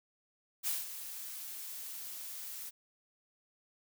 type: noise with ADSR envelope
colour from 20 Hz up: blue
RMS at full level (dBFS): -33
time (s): 0.63-2.71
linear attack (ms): 40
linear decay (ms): 180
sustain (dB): -11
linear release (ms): 27
effects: none